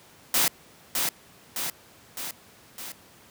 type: noise with echo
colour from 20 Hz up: white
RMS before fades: -22 dBFS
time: 0.34-0.48 s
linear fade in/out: 2 ms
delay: 610 ms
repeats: 4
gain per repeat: -4 dB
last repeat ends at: 2.92 s
effects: pink hiss -53 dBFS RMS until 3.3 s + high-pass 100 Hz 12 dB/octave